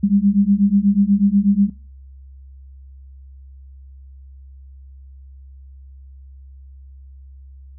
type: beating tone pair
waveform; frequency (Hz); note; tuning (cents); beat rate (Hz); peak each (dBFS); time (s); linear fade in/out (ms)
sine; 196.3 / 204.5; G3 / G#3; +3 / -26; 8.2; -16 / -15; 0.03-1.7; 10
effects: noise-tail reverb RT60 0.4 s tail -22 dB re dry + added 67 Hz sine -38 dBFS peak until 7.78 s